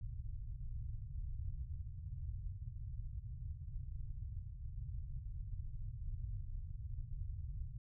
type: low-pass noise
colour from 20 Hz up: pink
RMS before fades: -44 dBFS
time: 0.01-7.78 s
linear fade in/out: 5 ms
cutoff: 130 Hz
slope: 48 dB/octave
effects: none